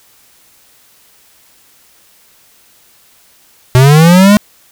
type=linear sweep; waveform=square; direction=up; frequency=123.47 to 211.8 Hz; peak=-3 dBFS; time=3.75-4.37 s; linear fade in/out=0 ms; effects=white hiss -47 dBFS RMS until 4.71 s